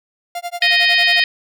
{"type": "tone with tremolo", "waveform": "45% pulse", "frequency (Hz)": 698.5, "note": "F5", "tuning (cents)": 0, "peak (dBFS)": -21, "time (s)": [0.35, 1.2], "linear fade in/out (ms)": 2, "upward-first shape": "sine", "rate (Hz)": 11, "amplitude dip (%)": 100}
{"type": "harmonic tone", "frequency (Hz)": 622.3, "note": "D#5", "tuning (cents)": 0, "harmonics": [3, 4, 5, 6, 7, 8], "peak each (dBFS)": [-15, -17, -19, -21, -22, -23], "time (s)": [0.62, 1.24], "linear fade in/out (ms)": 2}
{"effects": []}